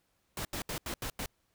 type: noise bursts at uneven times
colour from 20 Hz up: pink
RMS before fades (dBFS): -37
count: 6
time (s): 0.37-0.45 / 0.53-0.62 / 0.69-0.78 / 0.86-0.94 / 1.02-1.1 / 1.19-1.26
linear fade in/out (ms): 2
effects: pink hiss -75 dBFS RMS until 1.54 s